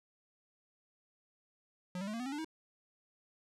square tone with pitch steps, 181 / 196.25 / 212.8 / 230.7 / 250.1 / 271.2 / 294 / 318.8 Hz, F#3 / G3 / G#3 / A#3 / B3 / C#4 / D4 / D#4, -38 / +2 / +42 / -18 / +22 / -38 / +2 / +42 cents, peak -38 dBFS, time 1.95-2.446 s, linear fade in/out 2 ms, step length 62 ms, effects low-pass 9000 Hz 12 dB/octave

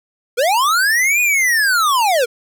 square linear two-way sweep, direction up then down, 447.9 to 2489 to 447.9 Hz, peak -13 dBFS, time 0.37-2.26 s, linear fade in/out 20 ms, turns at 1.21 s, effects none

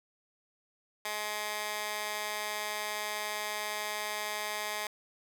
15% pulse tone with high-pass filter, 210.9 Hz, G#3, 27 cents sharp, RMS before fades -36 dBFS, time 1.05-4.87 s, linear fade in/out 2 ms, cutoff 1100 Hz, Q 0.79, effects none

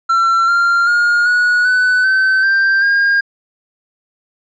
triangle tone with pitch steps, 1353 / 1387.8 / 1423.6 / 1460.2 / 1497.8 / 1536.3 / 1575.9 / 1616.4 Hz, E6 / F6 / F6 / F#6 / F#6 / G6 / G6 / G#6, +45 / -11 / +33 / -23 / +21 / -35 / +9 / -47 cents, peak -8 dBFS, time 0.09-3.21 s, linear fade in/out 10 ms, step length 390 ms, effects resampled to 16000 Hz

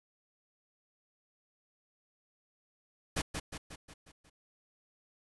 pink noise with echo, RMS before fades -32 dBFS, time 3.16-3.22 s, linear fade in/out 10 ms, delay 180 ms, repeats 6, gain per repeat -5 dB, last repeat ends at 4.3 s, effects resampled to 24000 Hz

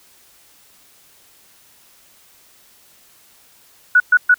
sine tone bursts, 1471 Hz, F#6, 11 cents flat, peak -7 dBFS, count 3, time 3.95-4.343 s, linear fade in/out 5 ms, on 51 ms, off 120 ms, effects white hiss -51 dBFS RMS until 4.38 s

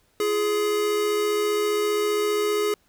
square tone pair together, 343.4 / 418.5 Hz, F4 / G#4, -29 / +13 cents, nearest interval minor third, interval 342 cents, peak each -32 / -22 dBFS, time 0.2-2.74 s, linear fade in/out 2 ms, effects pink hiss -64 dBFS RMS until 2.88 s

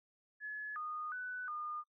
sine tone with pitch steps, 1705 / 1230 / 1494 / 1216 Hz, G#6 / D#6 / F#6 / D#6, +45 / -20 / +16 / -40 cents, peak -39 dBFS, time 0.4-1.84 s, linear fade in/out 50 ms, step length 360 ms, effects noise-tail reverb RT60 0.1 s tail -22 dB re dry

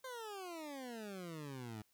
20% pulse exponential sweep, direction down, 530 to 103.83 Hz, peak -40 dBFS, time 0.04-1.82 s, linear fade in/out 5 ms, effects white hiss -75 dBFS RMS until 1.93 s

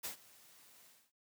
white noise with ADSR envelope, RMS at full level -40 dBFS, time 0.03-1.12 s, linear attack 19 ms, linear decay 110 ms, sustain -22 dB, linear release 260 ms, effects noise-tail reverb RT60 0.1 s tail -18 dB re dry + high-pass 100 Hz 12 dB/octave

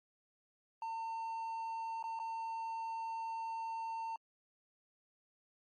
triangle tone with dropouts, 905 Hz, A5, 48 cents sharp, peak -36 dBFS, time 0.82-4.16 s, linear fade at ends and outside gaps 2 ms, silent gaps 2.027-2.039 / 2.191-2.198 s, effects MP3 32 kbps

